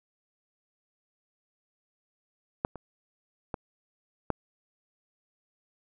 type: clicks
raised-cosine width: 1 ms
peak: -12 / -26 / -18 / -12 dBFS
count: 4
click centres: 2.649 / 2.757 / 3.542 / 4.303 s
effects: none